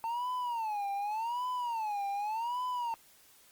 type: tone with vibrato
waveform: triangle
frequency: 894 Hz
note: A5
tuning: 27 cents sharp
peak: -30 dBFS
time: 0.04-2.94 s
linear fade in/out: 0 ms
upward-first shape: sine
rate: 0.86 Hz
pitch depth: 200 cents each way
effects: white hiss -61 dBFS RMS until 3.51 s + Opus 32 kbps